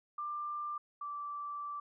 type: tone pair in turn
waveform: sine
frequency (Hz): 1188 / 1165.6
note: D6 / D6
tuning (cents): +20 / -13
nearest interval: unison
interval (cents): 33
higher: first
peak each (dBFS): -36 / -38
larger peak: first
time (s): 0.18-0.78 / 1.01-1.8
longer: second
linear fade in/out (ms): 5
effects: none